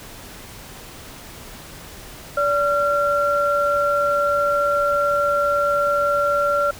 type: tone pair together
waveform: sine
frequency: 577 / 1372.3 Hz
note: D5 / F6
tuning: -31 / -31 cents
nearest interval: octave + minor third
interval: 1500 cents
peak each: -19 dBFS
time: 2.37-6.71 s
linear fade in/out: 5 ms
effects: pink hiss -39 dBFS RMS until 6.79 s